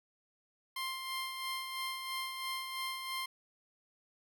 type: tone with tremolo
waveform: 15% pulse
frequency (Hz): 1053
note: C6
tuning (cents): +11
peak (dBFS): -29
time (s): 0.76-3.26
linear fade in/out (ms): 5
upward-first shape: sine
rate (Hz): 3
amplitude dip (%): 45
effects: none